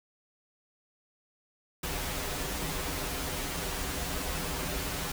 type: noise with comb filter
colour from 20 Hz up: pink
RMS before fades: -34 dBFS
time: 1.83-5.12 s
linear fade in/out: 5 ms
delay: 9 ms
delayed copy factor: -0.9
effects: none